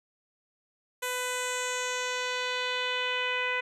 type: tone with low-pass filter sweep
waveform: 10% pulse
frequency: 500 Hz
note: B4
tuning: 21 cents sharp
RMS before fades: -31 dBFS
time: 1.02-3.61 s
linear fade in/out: 10 ms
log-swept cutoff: 11000 to 2300 Hz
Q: 2.3
effects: none